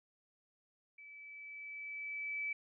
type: tone with level ramp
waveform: sine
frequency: 2304 Hz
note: D7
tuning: 34 cents flat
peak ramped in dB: -52 to -35 dBFS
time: 0.98-2.53 s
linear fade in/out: 5 ms
effects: none